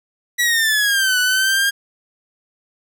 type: exponential two-way sweep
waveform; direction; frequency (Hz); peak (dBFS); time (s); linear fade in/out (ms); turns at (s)
sawtooth; down then up; 1953 to 1480 to 1623; -11; 0.38-1.71; 20; 1.19
effects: none